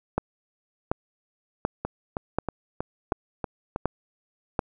two click trains, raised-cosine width 1 ms, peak -9 / -14 dBFS, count 7 / 7, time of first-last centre 0.18-4.592 / 1.85-3.761 s, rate 1.36 / 3.14 Hz, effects none

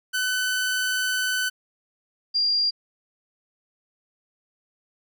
sawtooth / sine tone pair in turn, 1507 / 4784 Hz, F#6 / D8, +31 / +31 cents, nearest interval octave + minor sixth, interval 2000 cents, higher second, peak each -19 dBFS, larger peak neither, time 0.13-1.5 / 2.34-2.71 s, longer first, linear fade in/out 20 ms, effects none

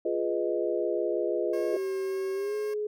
sine chord, F half-diminished seventh, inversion none, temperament equal, 349.2 / 415.3 / 493.9 / 622.3 Hz, F4 / Ab4 / Cb5 / Eb5, 0 / 0 / 0 / 0 cents, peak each -30 / -31 / -32 / -32 dBFS, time 0.05-1.77 s, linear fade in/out 5 ms
15% pulse tone with vibrato, 541 Hz, C#5, 42 cents flat, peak -36 dBFS, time 1.53-2.74 s, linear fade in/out 5 ms, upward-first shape sine, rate 1.7 Hz, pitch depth 12 cents each way
sine tone with pitch glide, 383.8 to 421 Hz, G4 to G#4, -37 to +24 cents, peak -28 dBFS, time 1.73-2.87 s, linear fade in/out 5 ms, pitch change +161 cents, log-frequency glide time 2.33-2.55 s
effects none

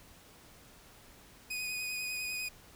sawtooth tone with vibrato, 2489 Hz, D#7, in tune, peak -32 dBFS, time 1.5-2.49 s, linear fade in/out 10 ms, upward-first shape sine, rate 10 Hz, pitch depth 15 cents each way, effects pink hiss -57 dBFS RMS until 2.75 s

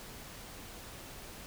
silence, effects pink hiss -48 dBFS RMS until 1.46 s

